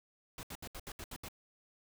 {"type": "noise bursts", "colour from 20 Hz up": "pink", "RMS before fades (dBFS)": -45, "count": 8, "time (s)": [0.38, 1.285], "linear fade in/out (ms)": 2, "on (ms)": 51, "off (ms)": 71, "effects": []}